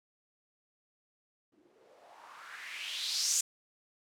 violet noise with low-pass filter sweep, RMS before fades -38 dBFS, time 1.52-3.41 s, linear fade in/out 5 ms, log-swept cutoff 270 to 7300 Hz, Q 3.6, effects none

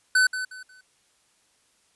square tone with echo, 1511 Hz, F#6, 36 cents sharp, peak -17 dBFS, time 0.15-0.27 s, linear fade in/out 5 ms, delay 180 ms, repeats 3, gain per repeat -11 dB, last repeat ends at 0.81 s, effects white hiss -65 dBFS RMS until 1.95 s + resampled to 24000 Hz

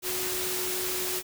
sine tone in noise, 367.2 Hz, F#4, 13 cents flat, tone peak -35 dBFS, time 0.02-1.23 s, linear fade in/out 50 ms, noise white, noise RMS -31 dBFS, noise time 0.02-1.23 s, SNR -7 dB, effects none

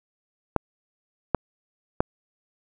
clicks, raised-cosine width 1 ms, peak -5 dBFS, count 3, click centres 0.563 / 1.347 / 2.005 s, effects none

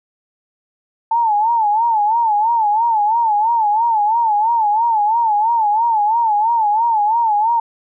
sine tone with vibrato, 882 Hz, A5, 4 cents sharp, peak -12 dBFS, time 1.11-7.6 s, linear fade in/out 5 ms, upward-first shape sine, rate 3 Hz, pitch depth 120 cents each way, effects none

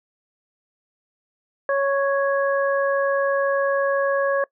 harmonic tone, 554 Hz, C#5, 1 cent flat, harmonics 1 / 2 / 3, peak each -19 / -26 / -26 dBFS, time 1.69-4.44 s, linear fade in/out 2 ms, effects noise-tail reverb RT60 0.1 s tail -23 dB re dry

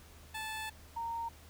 15% pulse / sine tone pair in turn, 874 / 923.9 Hz, A5 / A#5, -12 / -16 cents, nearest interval minor second, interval 96 cents, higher second, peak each -32 / -35 dBFS, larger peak first, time 0.34-0.7 / 0.96-1.29 s, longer first, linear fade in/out 10 ms, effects added 77 Hz sine -56 dBFS peak until 1.49 s + pink hiss -58 dBFS RMS until 1.49 s

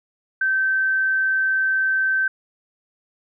sine tone, 1548 Hz, G6, 22 cents flat, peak -17 dBFS, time 0.41-2.28 s, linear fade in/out 5 ms, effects none

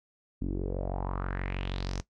sawtooth tone with low-pass filter sweep, 46.25 Hz, F#1, in tune, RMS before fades -33 dBFS, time 0.41-2.01 s, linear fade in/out 10 ms, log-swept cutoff 260 to 6300 Hz, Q 4, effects noise-tail reverb RT60 0.1 s tail -17 dB re dry

